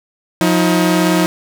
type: tone pair together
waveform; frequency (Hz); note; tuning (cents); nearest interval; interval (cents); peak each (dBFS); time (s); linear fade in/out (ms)
sawtooth; 178.3 / 317.9; F3 / D#4; +36 / +37; minor seventh; 1001; -10; 0.41-1.26; 0
effects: none